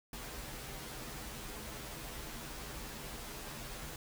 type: noise with comb filter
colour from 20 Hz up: pink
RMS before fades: -45 dBFS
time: 0.13-3.96 s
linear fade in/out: 2 ms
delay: 11 ms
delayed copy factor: -0.85
effects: none